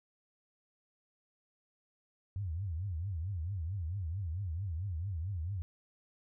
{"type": "tone with vibrato", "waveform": "sine", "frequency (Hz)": 89.3, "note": "F2", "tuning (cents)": 39, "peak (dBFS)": -34, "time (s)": [2.36, 5.62], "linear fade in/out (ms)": 0, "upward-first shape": "triangle", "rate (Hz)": 4.5, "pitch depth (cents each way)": 290, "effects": []}